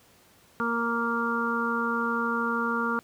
harmonic tone, 233.1 Hz, A#3, in tune, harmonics 1 / 2 / 4 / 5 / 6, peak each -30 / -33 / -34 / -31 / -29 dBFS, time 0.6-2.99 s, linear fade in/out 0 ms, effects pink hiss -58 dBFS RMS until 3.03 s + high-pass 80 Hz 12 dB/octave

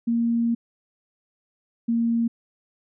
sine tone pair in turn, 233.1 / 231.9 Hz, A#3 / A#3, 0 / -9 cents, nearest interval unison, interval 9 cents, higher first, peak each -19 dBFS, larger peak neither, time 0.07-0.55 / 1.88-2.28 s, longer first, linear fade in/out 10 ms, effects none

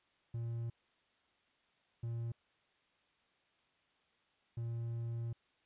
triangle tone bursts at uneven times, 116.54 Hz, A#2, in tune, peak -35 dBFS, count 3, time 0.34-0.7 / 2.03-2.32 / 4.57-5.33 s, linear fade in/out 5 ms, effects white hiss -74 dBFS RMS until 5.65 s + resampled to 8000 Hz

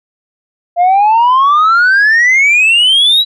sine exponential sweep, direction up, 684 to 3951 Hz, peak -3 dBFS, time 0.76-3.25 s, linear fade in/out 50 ms, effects tanh soft clip ceiling -4 dBFS

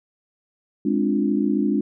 sine chord, D half-diminished seventh, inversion second, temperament equal, 207.7 / 261.6 / 293.7 / 349.2 Hz, Ab3 / C4 / D4 / F4, 0 / 0 / 0 / 0 cents, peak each -22 / -25 / -22 / -27 dBFS, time 0.85-1.81 s, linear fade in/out 5 ms, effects none

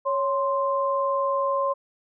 sine tone pair together, 554.4 / 1046.5 Hz, C#5 / C6, 0 / 0 cents, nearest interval major seventh, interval 1100 cents, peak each -24 dBFS, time 0.05-1.74 s, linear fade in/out 20 ms, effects none

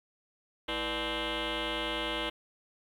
sine tone with frequency modulation, 1295 Hz, E6, 31 cents flat, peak -29 dBFS, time 0.68-2.3 s, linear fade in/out 10 ms, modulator 270 Hz, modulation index 8, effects tanh soft clip ceiling -28 dBFS + 10-bit

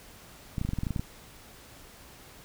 clicks, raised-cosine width 5 ms, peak -18 dBFS, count 11, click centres 0.582 / 0.614 / 0.65 / 0.69 / 0.734 / 0.787 / 0.834 / 0.868 / 0.907 / 0.962 / 0.995 s, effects pink hiss -51 dBFS RMS until 2.44 s

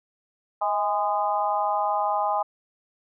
harmonic tone with a mistuned harmonic, 205.4 Hz, G#3, 19 cents flat, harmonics 3 / 4 / 5 / 6, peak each -29 / -24 / -28 / -31 dBFS, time 0.61-2.43 s, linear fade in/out 10 ms, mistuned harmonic 3, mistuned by +50 cents, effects none

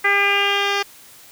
10% pulse tone with low-pass filter sweep, 401.6 Hz, G4, 42 cents sharp, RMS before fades -18 dBFS, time 0.04-0.83 s, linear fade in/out 10 ms, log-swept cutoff 2000 to 4300 Hz, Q 4.5, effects white hiss -45 dBFS RMS until 1.31 s

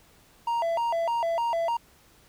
triangle tone with vibrato, 791 Hz, G5, 15 cents sharp, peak -22 dBFS, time 0.47-1.77 s, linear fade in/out 5 ms, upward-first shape square, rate 3.3 Hz, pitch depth 290 cents each way, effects pink hiss -58 dBFS RMS until 2.28 s

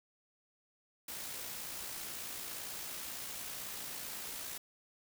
white noise with amplitude modulation, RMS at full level -42 dBFS, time 1.08-4.58 s, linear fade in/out 5 ms, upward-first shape sine, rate 58 Hz, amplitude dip 30%, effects none

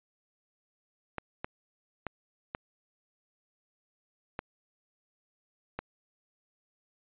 clicks, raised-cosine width 0.5 ms, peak -19 dBFS, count 6, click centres 1.183 / 1.445 / 2.067 / 2.549 / 4.391 / 5.79 s, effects resampled to 8000 Hz

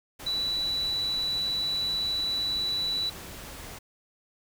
sine tone in noise, 3951 Hz, B7, in tune, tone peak -26 dBFS, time 0.26-3.1 s, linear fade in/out 10 ms, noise pink, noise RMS -42 dBFS, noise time 0.19-3.79 s, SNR +13 dB, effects none

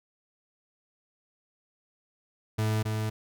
40% pulse tone with echo, 108.5 Hz, A2, 24 cents flat, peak -24 dBFS, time 2.58-2.83 s, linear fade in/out 10 ms, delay 270 ms, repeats 1, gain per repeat -3 dB, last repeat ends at 3.1 s, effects none

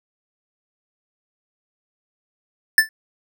square tone with exponential decay, 1760 Hz, A6, in tune, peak -6 dBFS, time 2.78-2.89 s, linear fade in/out 2 ms, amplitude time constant 23 ms, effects none

